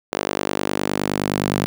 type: tone with high-pass filter sweep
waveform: sawtooth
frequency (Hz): 49.68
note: G1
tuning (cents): +24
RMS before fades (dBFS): -23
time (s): 0.12-1.66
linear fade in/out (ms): 0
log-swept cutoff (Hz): 420 to 170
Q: 1.2
effects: none